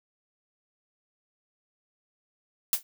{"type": "noise with exponential decay", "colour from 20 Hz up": "blue", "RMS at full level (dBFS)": -19, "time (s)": [2.73, 2.83], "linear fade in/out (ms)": 1, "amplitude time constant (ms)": 20, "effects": []}